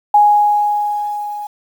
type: tone with level ramp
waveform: sine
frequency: 830.6 Hz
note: G#5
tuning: in tune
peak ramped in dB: -5 to -23 dBFS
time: 0.14-1.47 s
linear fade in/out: 5 ms
effects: 7-bit

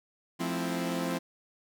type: chord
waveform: sawtooth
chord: F major seventh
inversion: none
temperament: equal with one note detuned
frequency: 174.61 / 216.5 / 261.6 / 329.6 Hz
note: F3 / A3 / C4 / E4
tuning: 0 / -28 / 0 / 0 cents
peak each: -30 / -36 / -30 / -33 dBFS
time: 0.39-1.19 s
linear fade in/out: 20 ms
effects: none

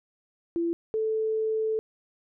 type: tone pair in turn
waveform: sine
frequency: 338 / 438.8 Hz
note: E4 / A4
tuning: +43 / -5 cents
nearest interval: perfect fourth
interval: 452 cents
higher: second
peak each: -24 dBFS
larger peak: neither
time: 0.56-0.73 / 0.94-1.79 s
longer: second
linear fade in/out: 0 ms
effects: none

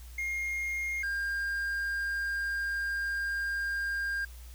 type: tone pair in turn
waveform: triangle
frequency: 2133 / 1603.4 Hz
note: C7 / G6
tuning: +33 / +39 cents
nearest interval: perfect fourth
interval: 494 cents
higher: first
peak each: -29 / -28 dBFS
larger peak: second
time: 0.18-1.03 / 1.03-4.25 s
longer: second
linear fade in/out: 5 ms
effects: added 60 Hz sine -44 dBFS peak until 4.54 s + white hiss -56 dBFS RMS until 4.54 s

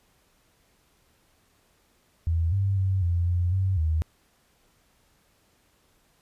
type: tone with pitch steps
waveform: sine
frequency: 82.8 / 98.1 / 95.3 / 86.4 / 88 / 95 / 79.2 Hz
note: E2 / G2 / G2 / F2 / F2 / F#2 / D#2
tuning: +8 / +2 / -48 / -18 / +14 / +46 / +31 cents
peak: -21 dBFS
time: 2.27-4.02 s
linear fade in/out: 0 ms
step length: 250 ms
effects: pink hiss -65 dBFS RMS until 6.21 s + resampled to 32000 Hz

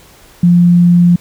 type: tone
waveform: sine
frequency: 174.61 Hz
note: F3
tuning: in tune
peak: -4 dBFS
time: 0.43-1.16 s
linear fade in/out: 5 ms
effects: pink hiss -42 dBFS RMS until 1.2 s

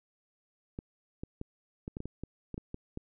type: clicks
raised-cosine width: 3 ms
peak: -25 dBFS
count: 12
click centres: 0.789 / 1.235 / 1.414 / 1.879 / 1.969 / 2.004 / 2.056 / 2.236 / 2.543 / 2.579 / 2.744 / 2.974 s
effects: none

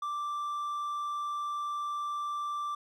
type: tone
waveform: triangle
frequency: 1174.7 Hz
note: D6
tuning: in tune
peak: -30 dBFS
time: 0.02-2.75 s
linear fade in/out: 5 ms
effects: none

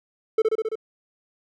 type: tone with echo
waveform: triangle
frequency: 440 Hz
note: A4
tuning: in tune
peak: -13 dBFS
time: 0.38-0.42 s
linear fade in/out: 5 ms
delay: 67 ms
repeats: 5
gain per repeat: -2 dB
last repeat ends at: 0.755 s
effects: none

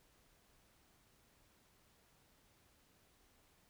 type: silence
effects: pink hiss -71 dBFS RMS until 3.69 s

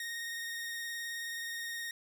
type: tone with vibrato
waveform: sawtooth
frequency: 1858 Hz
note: A#6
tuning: 6 cents flat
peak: -34 dBFS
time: 0-1.91 s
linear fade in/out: 2 ms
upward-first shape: sine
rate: 19 Hz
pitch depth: 18 cents each way
effects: none

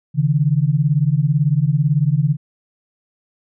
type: beating tone pair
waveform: sine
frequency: 138.59 / 156.59 Hz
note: C#3 / D#3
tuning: 0 / +11 cents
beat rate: 18 Hz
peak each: -16 dBFS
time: 0.14-2.37 s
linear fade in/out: 50 ms
effects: none

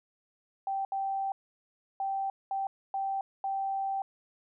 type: tone bursts at uneven times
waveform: sine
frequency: 780 Hz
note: G5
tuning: 9 cents flat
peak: -29 dBFS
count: 6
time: 0.67-0.85 / 0.92-1.32 / 2-2.3 / 2.51-2.67 / 2.94-3.21 / 3.44-4.02 s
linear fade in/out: 2 ms
effects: none

